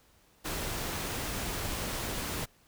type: noise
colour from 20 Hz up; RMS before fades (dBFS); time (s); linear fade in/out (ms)
pink; -35; 0.44-2.46; 20
effects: pink hiss -64 dBFS RMS until 2.67 s